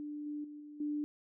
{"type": "tone with level steps", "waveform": "sine", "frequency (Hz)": 296.1, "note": "D4", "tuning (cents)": 14, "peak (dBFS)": [-39, -37, -45, -47, -33], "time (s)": [0, 1.04], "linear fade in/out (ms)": 0, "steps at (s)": [0.26, 0.44, 0.6, 0.8], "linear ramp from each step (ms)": 5, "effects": []}